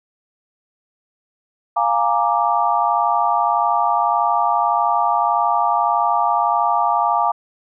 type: chord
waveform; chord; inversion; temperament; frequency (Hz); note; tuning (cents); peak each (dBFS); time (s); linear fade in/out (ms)
sine; Bb dominant seventh; second; equal; 698.5 / 830.6 / 932.3 / 1174.7; F5 / Ab5 / Bb5 / D6; 0 / 0 / 0 / 0; -20; 1.76-7.32; 10
effects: none